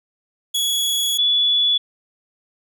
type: tone pair in turn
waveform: sawtooth / sine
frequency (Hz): 3366 / 3427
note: G#7 / A7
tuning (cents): +23 / -46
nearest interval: unison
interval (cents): 31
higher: second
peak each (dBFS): -15 / -14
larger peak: second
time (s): 0.54-1.18 / 1.18-1.78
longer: first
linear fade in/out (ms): 10
effects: none